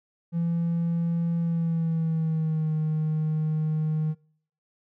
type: tone with pitch glide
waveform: triangle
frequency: 168.7 to 155.59 Hz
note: E3 to D#3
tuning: +40 to 0 cents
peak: -20 dBFS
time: 0.32-4.15 s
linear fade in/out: 50 ms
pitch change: -140 cents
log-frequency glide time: 1.38-2.74 s
effects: noise-tail reverb RT60 0.6 s tail -26 dB re dry + tanh soft clip ceiling -18 dBFS